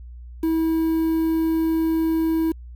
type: tone with quantisation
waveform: triangle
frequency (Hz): 323.5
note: E4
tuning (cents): -32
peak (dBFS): -16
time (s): 0.43-2.52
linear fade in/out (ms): 5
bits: 7
effects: added 60 Hz sine -36 dBFS peak until 2.75 s